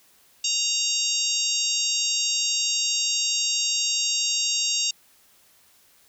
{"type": "harmonic tone", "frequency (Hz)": 932.3, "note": "A#5", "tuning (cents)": 0, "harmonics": [3, 4, 5, 6, 7, 8], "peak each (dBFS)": [-29, -29, -29, -29, -29, -29], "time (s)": [0.44, 4.91], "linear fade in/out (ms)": 5, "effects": ["white hiss -58 dBFS RMS until 6.08 s"]}